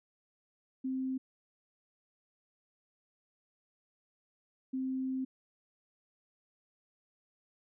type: tone bursts at uneven times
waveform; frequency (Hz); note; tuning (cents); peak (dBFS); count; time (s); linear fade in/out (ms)
sine; 261.6; C4; 0; -32; 2; 0.84-1.18 / 4.73-5.25; 10
effects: none